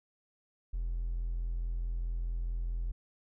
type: tone with hard clipping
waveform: triangle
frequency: 42.33 Hz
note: E1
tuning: 47 cents sharp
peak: -31 dBFS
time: 0.73-2.92 s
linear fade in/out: 10 ms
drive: 2 dB
effects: none